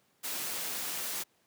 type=noise; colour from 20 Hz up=white; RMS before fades=-36 dBFS; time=0.23-1.24 s; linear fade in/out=20 ms; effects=pink hiss -70 dBFS RMS until 1.46 s + high-pass 150 Hz 12 dB/octave